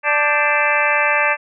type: harmonic tone with a mistuned harmonic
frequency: 293.7 Hz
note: D4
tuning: in tune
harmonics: 2 / 3 / 4 / 5 / 6 / 7 / 8 / 9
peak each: -22 / -22 / -22 / -22 / -22 / -22 / -22 / -22 dBFS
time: 0.03-1.37 s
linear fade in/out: 50 ms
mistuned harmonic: 5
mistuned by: +120 cents
effects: none